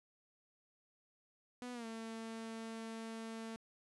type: tone with pitch glide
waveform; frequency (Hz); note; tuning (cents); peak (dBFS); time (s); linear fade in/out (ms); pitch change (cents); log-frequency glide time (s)
sawtooth; 246.9 to 225.1; B3 to A3; 0 to +40; -40; 1.62-3.56; 0; -160; 1.73-1.86
effects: resampled to 24000 Hz